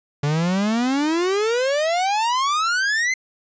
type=exponential sweep; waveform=45% pulse; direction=up; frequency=141.3 to 2093 Hz; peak=-18 dBFS; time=0.23-3.14 s; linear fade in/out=5 ms; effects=resampled to 16000 Hz